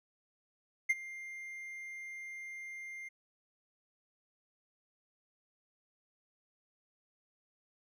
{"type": "tone with ADSR envelope", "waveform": "triangle", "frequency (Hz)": 2100, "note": "C7", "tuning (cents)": 6, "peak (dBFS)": -22, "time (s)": [0.89, 3.09], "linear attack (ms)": 12, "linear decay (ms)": 34, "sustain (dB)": -19, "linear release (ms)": 13, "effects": []}